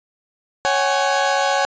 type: chord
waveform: 30% pulse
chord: C# suspended fourth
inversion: none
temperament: equal with one note detuned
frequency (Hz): 554.4 / 755.5 / 830.6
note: C#5 / F#5 / G#5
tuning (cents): 0 / +36 / 0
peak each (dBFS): -18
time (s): 0.65-1.65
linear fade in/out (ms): 0
effects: resampled to 16000 Hz